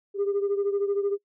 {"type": "beating tone pair", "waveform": "sine", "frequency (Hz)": [399.3, 412.3], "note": ["G4", "G#4"], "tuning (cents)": [32, -13], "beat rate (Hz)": 13, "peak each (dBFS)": [-23, -28], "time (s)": [0.14, 1.18], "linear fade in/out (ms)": 50, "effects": ["noise-tail reverb RT60 0.1 s tail -23 dB re dry", "tanh soft clip ceiling -19 dBFS"]}